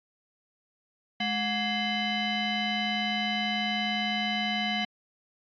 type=tone with frequency modulation; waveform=sine; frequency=1151 Hz; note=D6; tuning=35 cents flat; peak=-26 dBFS; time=1.2-4.85 s; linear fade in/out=5 ms; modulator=939 Hz; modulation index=2.6; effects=AAC 64 kbps